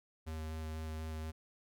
square tone with vibrato, 79 Hz, D#2, 27 cents sharp, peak -40 dBFS, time 0.26-1.32 s, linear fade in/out 20 ms, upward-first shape square, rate 4.1 Hz, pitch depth 9 cents each way, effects none

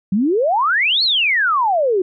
sine exponential two-way sweep, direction up then down, 181.2 to 4435 to 353.6 Hz, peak -13 dBFS, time 0.12-2.02 s, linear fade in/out 5 ms, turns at 1.03 s, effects none

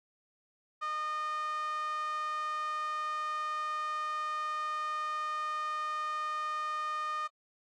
5% pulse tone with band-pass filter, 612 Hz, D#5, 29 cents flat, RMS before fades -35 dBFS, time 0.81-7.28 s, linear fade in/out 20 ms, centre 1300 Hz, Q 7.3, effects AAC 48 kbps

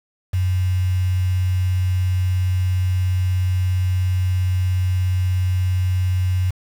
sine tone with quantisation, 91.7 Hz, F#2, 15 cents flat, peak -16 dBFS, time 0.33-6.51 s, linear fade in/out 10 ms, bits 6, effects none

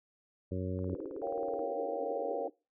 harmonic tone, 92.5 Hz, F#2, in tune, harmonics 1 / 2 / 3 / 4 / 5 / 6, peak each -36 / -39 / -41 / -42 / -43 / -44 dBFS, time 0.51-0.95 s, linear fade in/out 10 ms
click train, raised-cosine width 1 ms, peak -39 dBFS, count 16, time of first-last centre 0.79-1.592 s, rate 18.7 Hz
pink band-pass noise, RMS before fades -42 dBFS, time 0.87-2.5 s, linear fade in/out 10 ms, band 280 to 540 Hz, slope 96 dB/octave
sine chord, G half-diminished seventh, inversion first, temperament equal, 466.2 / 554.4 / 698.5 / 784 Hz, Bb4 / Db5 / F5 / G5, 0 / 0 / 0 / 0 cents, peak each -37 / -37 / -41 / -42 dBFS, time 1.22-2.48 s, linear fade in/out 5 ms
effects noise-tail reverb RT60 0.3 s tail -24 dB re dry

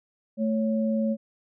sine tone pair together, 220 / 554.4 Hz, A3 / C#5, 0 / 0 cents, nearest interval octave + major third, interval 1600 cents, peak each -23 / -29 dBFS, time 0.37-1.17 s, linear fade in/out 50 ms, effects none

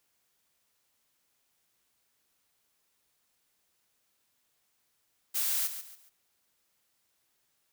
blue noise with echo, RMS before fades -30 dBFS, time 5.34-5.68 s, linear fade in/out 20 ms, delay 140 ms, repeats 3, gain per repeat -10 dB, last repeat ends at 6.1 s, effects white hiss -75 dBFS RMS until 7.72 s

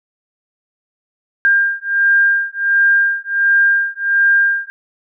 sine beating tone pair, 1600 / 1601.4 Hz, G6 / G6, +35 / +37 cents, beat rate 1.4 Hz, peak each -14 / -14 dBFS, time 1.45-4.7 s, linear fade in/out 0 ms, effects none

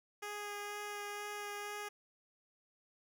10% pulse tone with vibrato, 412.5 Hz, G#4, 12 cents flat, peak -33 dBFS, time 0.22-1.89 s, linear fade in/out 10 ms, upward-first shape sine, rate 2.1 Hz, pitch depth 10 cents each way, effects none

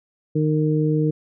harmonic tone, 153.7 Hz, D#3, 21 cents flat, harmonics 1 / 2 / 3, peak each -19 / -22 / -24 dBFS, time 0.35-1.11 s, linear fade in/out 10 ms, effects none

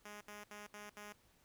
5% pulse tone bursts, 207.7 Hz, G#3, in tune, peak -38 dBFS, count 5, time 0.05-1.126 s, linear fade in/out 5 ms, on 160 ms, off 69 ms, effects pink hiss -71 dBFS RMS until 1.44 s

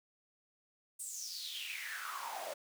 pink noise with high-pass filter sweep, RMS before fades -43 dBFS, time 0.99-2.54 s, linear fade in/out 10 ms, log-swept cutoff 8800 to 570 Hz, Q 6.7, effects none

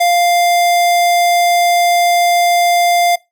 square tone, 698.5 Hz, F5, in tune, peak -10 dBFS, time 0-3.16 s, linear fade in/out 10 ms, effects noise-tail reverb RT60 0.2 s tail -21 dB re dry

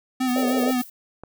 square tone with vibrato, 253.2 Hz, B3, 43 cents sharp, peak -21 dBFS, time 0.2-0.82 s, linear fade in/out 10 ms, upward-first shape sine, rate 6.4 Hz, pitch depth 42 cents each way
violet noise with tremolo, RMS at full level -35 dBFS, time 0.27-0.9 s, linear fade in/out 20 ms, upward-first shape square, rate 9.7 Hz, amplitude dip 65%
white band-pass noise, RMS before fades -27 dBFS, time 0.36-0.71 s, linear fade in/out 2 ms, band 440 to 590 Hz, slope 48 dB/octave
click, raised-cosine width 1 ms, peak -24 dBFS, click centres 1.236 s
effects none

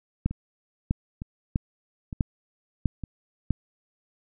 two click trains, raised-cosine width 5 ms, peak -21 / -10 dBFS, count 4 / 6, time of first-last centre 0.31-3.037 / 0.26-3.507 s, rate 1.1 / 1.54 Hz, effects none

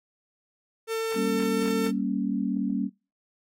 45% pulse tone, 448.6 Hz, A4, 34 cents sharp, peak -26 dBFS, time 0.87-1.92 s, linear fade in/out 50 ms
sine chord, G diminished, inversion none, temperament equal, 196 / 233.1 / 277.2 Hz, G3 / Bb3 / Db4, 0 / 0 / 0 cents, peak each -29 dBFS, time 1.14-2.9 s, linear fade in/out 50 ms
effects noise-tail reverb RT60 0.3 s tail -22 dB re dry + AAC 48 kbps

